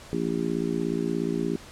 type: harmonic tone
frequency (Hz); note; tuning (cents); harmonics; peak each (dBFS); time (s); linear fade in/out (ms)
56.9; A#1; -41; 3 / 4 / 5 / 6 / 7; -31 / -31 / -31 / -31 / -31; 0.13-1.56; 0
effects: pink hiss -46 dBFS RMS until 1.71 s + low-pass 9000 Hz 12 dB/octave